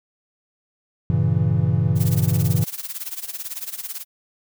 triangle chord, G diminished seventh, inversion none, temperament equal, 98 / 116.54 / 138.59 / 164.81 Hz, G2 / Bb2 / Db3 / Fb3, 0 / 0 / 0 / 0 cents, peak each -20 dBFS, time 1.1-2.64 s, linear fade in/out 0 ms
blue noise with tremolo, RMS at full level -28 dBFS, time 1.95-4.05 s, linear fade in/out 50 ms, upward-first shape sine, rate 18 Hz, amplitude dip 85%
effects none

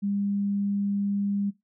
sine tone, 201 Hz, G3, 44 cents sharp, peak -24 dBFS, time 0.02-1.51 s, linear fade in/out 20 ms, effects noise-tail reverb RT60 0.2 s tail -20 dB re dry

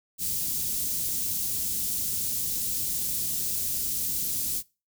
white band-stop noise, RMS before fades -29 dBFS, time 0.18-4.63 s, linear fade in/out 50 ms, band 230 to 6000 Hz, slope 12 dB/octave, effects noise-tail reverb RT60 0.3 s tail -23 dB re dry

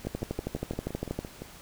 two click trains, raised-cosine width 2 ms, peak -17 / -24 dBFS, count 15 / 9, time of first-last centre 0.07-1.19 / 0.05-1.42 s, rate 12.5 / 5.84 Hz, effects pink hiss -49 dBFS RMS until 1.61 s

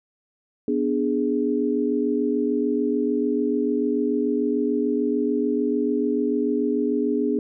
sine chord, G# diminished, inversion first, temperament equal, 246.9 / 293.7 / 415.3 Hz, B3 / D4 / G#4, 0 / 0 / 0 cents, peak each -24 dBFS, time 0.68-7.39 s, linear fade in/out 2 ms, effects none

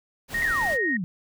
pink noise, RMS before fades -36 dBFS, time 0.28-0.78 s, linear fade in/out 50 ms
sine tone, 1864.7 Hz, A#6, in tune, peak -23 dBFS, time 0.34-0.97 s, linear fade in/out 5 ms
sine exponential sweep, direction down, 2093 to 165 Hz, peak -26 dBFS, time 0.42-1.04 s, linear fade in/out 0 ms
effects none

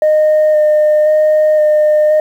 sine tone with vibrato, 611 Hz, D#5, 32 cents flat, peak -5 dBFS, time 0.02-2.2 s, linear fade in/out 2 ms, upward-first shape square, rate 0.96 Hz, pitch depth 11 cents each way, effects tanh soft clip ceiling -5 dBFS + 7-bit

